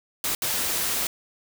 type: noise bursts at uneven times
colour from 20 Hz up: white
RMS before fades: -26 dBFS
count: 2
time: 0.24-0.35 / 0.42-1.07 s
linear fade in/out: 2 ms
effects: none